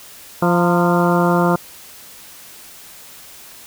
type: harmonic tone with a mistuned harmonic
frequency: 173.8 Hz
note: F3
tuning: 8 cents flat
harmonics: 1 / 2 / 3 / 4 / 5 / 6 / 7 / 8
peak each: -16 / -19 / -21 / -22 / -23 / -24 / -24 / -25 dBFS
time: 0.42-1.56 s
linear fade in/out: 5 ms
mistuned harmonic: 5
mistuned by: +65 cents
effects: white hiss -40 dBFS RMS until 3.66 s